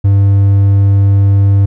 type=tone; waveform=triangle; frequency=99.2 Hz; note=G2; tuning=21 cents sharp; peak=-3 dBFS; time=0.04-1.66 s; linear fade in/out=10 ms; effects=none